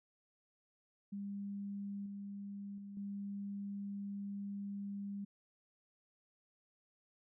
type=tone with level steps; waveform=sine; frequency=200.5 Hz; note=G3; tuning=39 cents sharp; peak=-40 / -43 / -46 / -40 dBFS; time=1.12-5.25 s; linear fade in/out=10 ms; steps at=2.06 / 2.78 / 2.97 s; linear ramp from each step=2 ms; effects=none